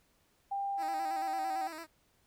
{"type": "tone with pitch glide", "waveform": "sine", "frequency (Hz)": [795, 769.3], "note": ["G5", "G5"], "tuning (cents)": [24, -33], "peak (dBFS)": -32, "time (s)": [0.51, 1.68], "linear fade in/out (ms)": 10, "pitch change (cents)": -57, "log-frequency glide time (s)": [0.73, 1.56]}
{"type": "tone with vibrato", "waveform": "10% pulse", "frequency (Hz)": 322.2, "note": "E4", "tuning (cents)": -39, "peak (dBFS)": -34, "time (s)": [0.77, 1.87], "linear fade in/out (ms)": 50, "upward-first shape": "square", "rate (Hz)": 8.9, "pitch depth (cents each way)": 57}
{"effects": ["pink hiss -71 dBFS RMS until 2.26 s"]}